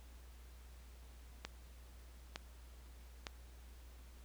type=click train; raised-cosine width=0.2 ms; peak=-24 dBFS; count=3; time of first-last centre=1.45-3.268 s; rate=1.1 Hz; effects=added 60 Hz sine -54 dBFS peak until 4.24 s + pink hiss -65 dBFS RMS until 4.24 s